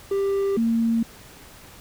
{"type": "tone pair in turn", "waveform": ["triangle", "sine"], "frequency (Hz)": [394.6, 229], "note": ["G4", "A#3"], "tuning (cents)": [11, -31], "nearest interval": "major sixth", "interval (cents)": 942, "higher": "first", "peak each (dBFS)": -18, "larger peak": "neither", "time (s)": [[0.11, 0.57], [0.57, 1.03]], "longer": "neither", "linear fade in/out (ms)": 5, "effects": ["pink hiss -46 dBFS RMS until 1.8 s"]}